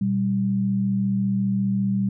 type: tone pair together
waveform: sine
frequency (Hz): 120.91 / 195.6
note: B2 / G3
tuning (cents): -36 / -4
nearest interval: minor sixth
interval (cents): 832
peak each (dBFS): -27 / -20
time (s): 0.01-2.09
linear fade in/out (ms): 5
effects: none